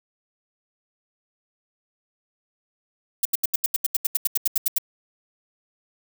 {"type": "noise bursts", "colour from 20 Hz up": "violet", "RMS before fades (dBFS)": -20, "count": 16, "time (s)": [3.23, 4.783], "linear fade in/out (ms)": 5, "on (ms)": 23, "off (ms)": 79, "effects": []}